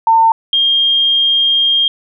sine tone pair in turn, 903 / 3218 Hz, A5 / G7, +45 / +45 cents, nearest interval octave + minor seventh, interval 2200 cents, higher second, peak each -6 / -9 dBFS, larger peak first, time 0.07-0.32 / 0.53-1.88 s, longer second, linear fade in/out 2 ms, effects none

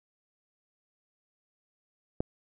click, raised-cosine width 2 ms, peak -15 dBFS, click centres 2.205 s, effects none

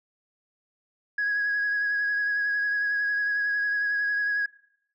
sine tone with vibrato, 1661.2 Hz, G#6, in tune, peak -22 dBFS, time 1.18-4.46 s, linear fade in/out 5 ms, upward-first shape triangle, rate 11 Hz, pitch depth 23 cents each way, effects noise-tail reverb RT60 0.8 s tail -22 dB re dry + tanh soft clip ceiling -20 dBFS

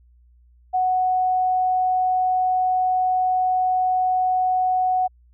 sine tone, 740 Hz, F#5, in tune, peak -17 dBFS, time 0.73-5.08 s, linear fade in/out 20 ms, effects added 60 Hz sine -51 dBFS peak until 5.33 s

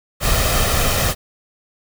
pink noise with comb filter, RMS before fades -17 dBFS, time 0.2-1.15 s, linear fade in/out 50 ms, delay 1.6 ms, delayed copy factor +0.55, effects none

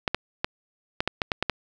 clicks, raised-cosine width 0.3 ms, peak -7 dBFS, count 9, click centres 0.078 / 0.146 / 0.445 / 1.005 / 1.076 / 1.218 / 1.318 / 1.426 / 1.497 s, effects none

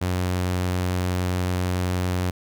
sawtooth tone, 90.7 Hz, F#2, 34 cents flat, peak -18 dBFS, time 0.01-2.31 s, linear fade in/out 10 ms, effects none

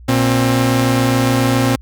sawtooth tone pair together, 119.43 / 266.1 Hz, A#2 / C4, +42 / +29 cents, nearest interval octave + major second, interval 1387 cents, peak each -11 dBFS, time 0.08-1.76 s, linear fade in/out 10 ms, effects added 60 Hz sine -35 dBFS peak until 1.81 s

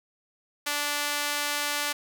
sawtooth tone with high-pass filter, 292 Hz, D4, 10 cents flat, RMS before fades -29 dBFS, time 0.66-1.93 s, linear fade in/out 10 ms, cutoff 1300 Hz, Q 0.56, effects none

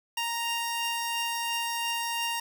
sawtooth tone pair together, 932.3 / 2794 Hz, A#5 / F7, 0 / 0 cents, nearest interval octave + perfect fifth, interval 1900 cents, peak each -27 / -29 dBFS, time 0.17-2.4 s, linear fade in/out 5 ms, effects none

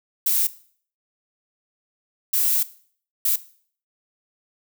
violet noise bursts at uneven times, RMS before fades -20 dBFS, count 3, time 0.26-0.47 / 2.33-2.63 / 3.25-3.36 s, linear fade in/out 5 ms, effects noise-tail reverb RT60 0.5 s tail -17 dB re dry

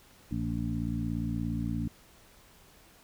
harmonic tone with a mistuned harmonic, 57 Hz, A#1, 38 cents flat, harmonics 1 / 2 / 3 / 4 / 5, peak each -37 / -35 / -36 / -35 / -37 dBFS, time 0.31-1.88 s, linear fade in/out 5 ms, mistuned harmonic 5, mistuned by +22 cents, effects pink hiss -58 dBFS RMS until 3.03 s

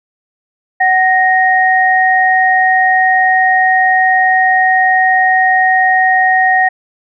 sine tone pair together, 749.5 / 1864.7 Hz, F#5 / A#6, +22 / 0 cents, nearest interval octave + major third, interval 1578 cents, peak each -10 dBFS, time 0.8-6.69 s, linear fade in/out 10 ms, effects none

